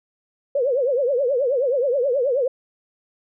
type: tone with vibrato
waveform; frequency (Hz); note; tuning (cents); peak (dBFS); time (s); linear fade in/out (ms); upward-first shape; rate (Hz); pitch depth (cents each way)
sine; 523.3; C5; 0; -17; 0.55-2.48; 5; triangle; 9.4; 220
effects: none